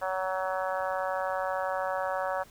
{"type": "harmonic tone", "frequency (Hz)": 187.6, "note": "F#3", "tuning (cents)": 24, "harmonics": [3, 4, 5, 6, 7, 8, 9], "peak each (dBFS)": [-32, -34, -36, -38, -39, -40, -41], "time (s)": [0.01, 2.44], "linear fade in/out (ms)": 20, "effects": ["pink hiss -56 dBFS RMS until 2.5 s"]}